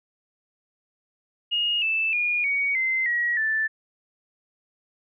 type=tone with pitch steps; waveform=sine; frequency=2861 / 2639 / 2434 / 2245 / 2070 / 1909.5 / 1761.2 Hz; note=F7 / E7 / D#7 / C#7 / C7 / A#6 / A6; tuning=+41 / +1 / -39 / +21 / -19 / +41 / +1 cents; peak=-21 dBFS; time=1.51-3.68 s; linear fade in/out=20 ms; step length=310 ms; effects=none